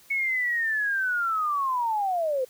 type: linear sweep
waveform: sine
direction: down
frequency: 2217 to 493.9 Hz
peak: -23 dBFS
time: 0.1-2.45 s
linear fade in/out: 10 ms
effects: white hiss -55 dBFS RMS until 2.49 s